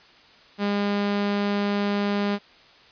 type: tone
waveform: sawtooth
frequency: 203.1 Hz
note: G#3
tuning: 38 cents flat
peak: -18 dBFS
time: 0.58-2.39 s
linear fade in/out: 50 ms
effects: white hiss -52 dBFS RMS until 2.91 s + resampled to 11025 Hz